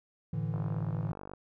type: chord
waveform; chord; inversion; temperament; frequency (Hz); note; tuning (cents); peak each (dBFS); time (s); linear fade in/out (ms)
triangle; A suspended fourth; none; equal; 110 / 146.83 / 164.81; A2 / D3 / E3; 0 / 0 / 0; -33; 0.33-1.12; 5
type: click train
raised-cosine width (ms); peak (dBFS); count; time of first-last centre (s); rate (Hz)
1; -29; 40; 0.54-1.336; 49
effects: none